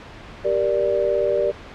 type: chord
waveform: sine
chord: G minor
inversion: none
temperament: just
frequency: 392 / 470.4 / 588 Hz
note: G4 / Bb4 / D5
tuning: 0 / +16 / +2 cents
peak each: -23 / -23 / -20 dBFS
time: 0.44-1.52 s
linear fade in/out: 20 ms
effects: pink hiss -39 dBFS RMS until 1.74 s + low-pass 3000 Hz 12 dB/octave